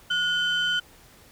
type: tone pair together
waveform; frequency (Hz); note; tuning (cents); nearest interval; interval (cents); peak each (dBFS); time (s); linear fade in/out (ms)
sine; 1450 / 3068; F#6 / G7; -35 / -38; octave + minor second; 1297; -23; 0.1-0.8; 10
effects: tanh soft clip ceiling -18 dBFS + pink hiss -53 dBFS RMS until 1.31 s